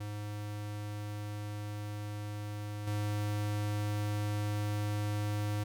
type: tone with level steps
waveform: square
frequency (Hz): 104.3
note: G#2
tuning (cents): +8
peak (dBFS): -38 / -32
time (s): 0-5.64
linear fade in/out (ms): 10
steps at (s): 2.87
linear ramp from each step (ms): 5
effects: none